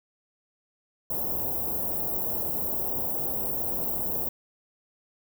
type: band-stop noise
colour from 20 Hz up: white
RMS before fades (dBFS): -29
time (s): 1.1-4.29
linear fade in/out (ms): 5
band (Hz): 770 to 15000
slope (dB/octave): 24
effects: none